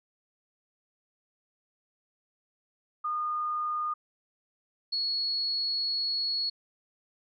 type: tone pair in turn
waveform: sine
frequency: 1222 / 4355 Hz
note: D#6 / C#8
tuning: -32 / -31 cents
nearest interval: octave + minor seventh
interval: 2201 cents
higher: second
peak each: -28 / -27 dBFS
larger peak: second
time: 3.04-3.94 / 4.92-6.5 s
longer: second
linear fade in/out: 10 ms
effects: none